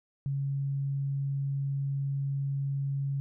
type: tone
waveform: sine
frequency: 138.59 Hz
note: C#3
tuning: in tune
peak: -28 dBFS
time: 0.26-3.2 s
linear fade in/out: 0 ms
effects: none